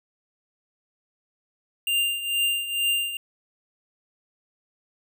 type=tone with tremolo; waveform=square; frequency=2794 Hz; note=F7; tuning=in tune; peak=-20 dBFS; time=1.87-3.17 s; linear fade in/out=2 ms; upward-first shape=triangle; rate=2.2 Hz; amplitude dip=75%; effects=none